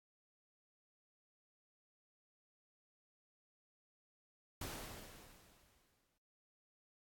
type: noise with exponential decay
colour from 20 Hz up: pink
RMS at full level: -44 dBFS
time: 4.61-6.18 s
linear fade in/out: 5 ms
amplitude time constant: 340 ms
effects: noise-tail reverb RT60 0.8 s tail -22 dB re dry + AAC 64 kbps